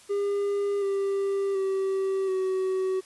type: tone with pitch steps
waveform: triangle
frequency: 403.4 / 394.4 / 385.6 / 377 Hz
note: G4 / G4 / G4 / F#4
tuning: +50 / +11 / -28 / +32 cents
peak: -22 dBFS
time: 0.09-3.01 s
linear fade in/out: 20 ms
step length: 730 ms
effects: white hiss -53 dBFS RMS until 3.05 s + resampled to 24000 Hz